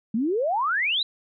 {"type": "exponential sweep", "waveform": "sine", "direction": "up", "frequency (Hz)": [207.9, 4068], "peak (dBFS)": -21, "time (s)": [0.14, 1.03], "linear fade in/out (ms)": 5, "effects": []}